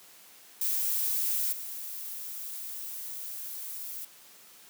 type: noise with level steps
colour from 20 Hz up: violet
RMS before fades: -29 / -39 dBFS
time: 0.61-4.05 s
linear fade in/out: 5 ms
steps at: 1.52 s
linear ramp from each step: 10 ms
effects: white hiss -54 dBFS RMS until 4.69 s + high-pass 150 Hz 12 dB/octave